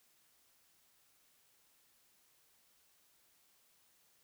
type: silence
effects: white hiss -71 dBFS RMS until 4.23 s